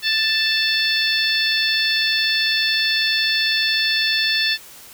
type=harmonic tone; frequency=882 Hz; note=A5; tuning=4 cents sharp; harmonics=2 / 3 / 4 / 5 / 6; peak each=-22 / -24 / -22 / -22 / -27 dBFS; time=0.02-4.58 s; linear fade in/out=50 ms; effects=white hiss -42 dBFS RMS until 4.93 s